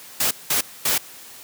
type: noise bursts at uneven times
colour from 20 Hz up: white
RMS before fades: -20 dBFS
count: 3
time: 0.2-0.31 / 0.5-0.61 / 0.85-0.98 s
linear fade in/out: 5 ms
effects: white hiss -42 dBFS RMS until 1.43 s + high-pass 100 Hz 12 dB/octave